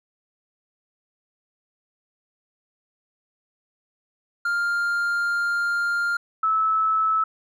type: tone pair in turn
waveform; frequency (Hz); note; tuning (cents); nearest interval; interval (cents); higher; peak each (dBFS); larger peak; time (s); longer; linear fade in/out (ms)
triangle / sine; 1400 / 1304.2; F6 / E6; +4 / -19; minor second; 123; first; -19 / -18; second; 4.45-6.17 / 6.43-7.24; first; 5
effects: none